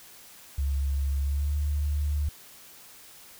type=tone with pitch glide; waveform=sine; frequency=69.3 to 73.34 Hz; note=C#2 to D2; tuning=0 to -2 cents; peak=-24 dBFS; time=0.58-2.29 s; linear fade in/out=5 ms; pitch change=+98 cents; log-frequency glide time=1.2-1.57 s; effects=white hiss -50 dBFS RMS until 3.39 s